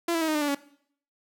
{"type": "tone with pitch steps", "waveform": "sawtooth", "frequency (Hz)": [340, 329.6, 319.4, 309.6, 300.1, 290.9, 282], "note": ["F4", "E4", "D#4", "D#4", "D4", "D4", "C#4"], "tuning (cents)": [-46, 0, 45, -9, 38, -16, 30], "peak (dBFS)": -20, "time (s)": [0.08, 0.549], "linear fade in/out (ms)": 5, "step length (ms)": 67, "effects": ["noise-tail reverb RT60 0.6 s tail -18 dB re dry"]}